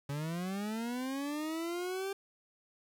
40% pulse linear sweep, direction up, 138.2 to 396.3 Hz, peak -34 dBFS, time 0.09-2.13 s, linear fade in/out 5 ms, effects 10-bit

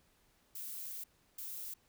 violet noise bursts at uneven times, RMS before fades -44 dBFS, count 2, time 0.55-1.04 / 1.38-1.74 s, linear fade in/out 5 ms, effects pink hiss -71 dBFS RMS until 1.88 s

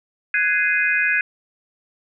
sine chord, Ab dominant seventh, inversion third, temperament just, 1495.1 / 1661.2 / 2077 / 2492 Hz, Gb6 / Ab6 / C7 / Eb7, +18 / 0 / -13 / +2 cents, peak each -24 / -20 / -24 / -21 dBFS, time 0.34-1.21 s, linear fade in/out 2 ms, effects none

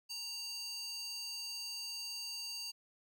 square tone with high-pass filter, 927 Hz, A#5, 10 cents flat, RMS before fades -43 dBFS, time 0.09-2.72 s, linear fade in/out 20 ms, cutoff 4200 Hz, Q 3.5, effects none

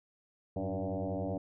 sine tone with frequency modulation, 195.7 Hz, G3, 3 cents flat, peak -32 dBFS, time 0.56-1.38 s, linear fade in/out 5 ms, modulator 95.2 Hz, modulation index 5.3, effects none

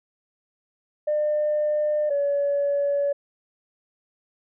sine tone pair in turn, 601 / 568.3 Hz, D5 / C#5, +40 / +43 cents, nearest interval minor second, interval 97 cents, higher first, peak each -19 dBFS, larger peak neither, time 1.07-2.1 / 2.1-3.13 s, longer neither, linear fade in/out 10 ms, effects tanh soft clip ceiling -16 dBFS

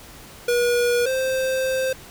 square tone pair in turn, 481.9 / 523.1 Hz, B4 / C5, -43 / -1 cents, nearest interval minor second, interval 142 cents, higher second, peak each -18 / -21 dBFS, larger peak first, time 0.48-1.06 / 1.06-1.93 s, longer second, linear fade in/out 5 ms, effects pink hiss -43 dBFS RMS until 2.1 s

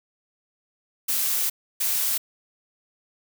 blue noise bursts at uneven times, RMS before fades -24 dBFS, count 2, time 1.08-1.5 / 1.8-2.18 s, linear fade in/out 10 ms, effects none

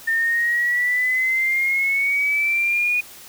sine exponential sweep, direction up, 1806 to 2468 Hz, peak -17 dBFS, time 0.07-3.01 s, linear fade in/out 10 ms, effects white hiss -42 dBFS RMS until 3.28 s

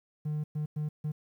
triangle tone bursts at uneven times, 151.3 Hz, D#3, 48 cents flat, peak -27 dBFS, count 4, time 0.25-0.44 / 0.55-0.66 / 0.76-0.89 / 1.04-1.12 s, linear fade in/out 10 ms, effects tanh soft clip ceiling -23 dBFS + 11-bit

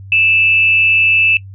sine tone with amplitude modulation, 2637 Hz, E7, in tune, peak -6 dBFS, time 0.12-1.37 s, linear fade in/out 2 ms, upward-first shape sine, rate 218 Hz, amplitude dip 50%, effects noise-tail reverb RT60 0.1 s tail -19 dB re dry + added 97 Hz sine -30 dBFS peak until 1.54 s

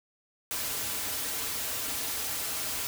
white noise with comb filter, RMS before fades -33 dBFS, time 0.51-2.87 s, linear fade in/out 0 ms, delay 5.5 ms, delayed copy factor -0.55, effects none

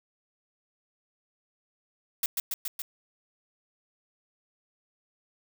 blue noise with echo, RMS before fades -27 dBFS, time 2.23-2.26 s, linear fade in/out 2 ms, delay 140 ms, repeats 4, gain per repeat -2 dB, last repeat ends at 2.82 s, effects none

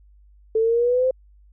sine exponential sweep, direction up, 438.4 to 523.3 Hz, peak -16 dBFS, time 0.55-1.11 s, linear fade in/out 5 ms, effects added 50 Hz sine -49 dBFS peak until 1.52 s

